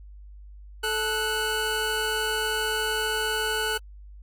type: tone pair together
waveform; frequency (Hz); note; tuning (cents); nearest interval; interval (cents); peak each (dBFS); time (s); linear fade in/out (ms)
25% pulse; 436.7 / 1480; A4 / F#6; -13 / 0; octave + major sixth; 2113; -25 / -23; 0.83-3.78; 10
effects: added 50 Hz sine -42 dBFS peak until 4.22 s + AAC 64 kbps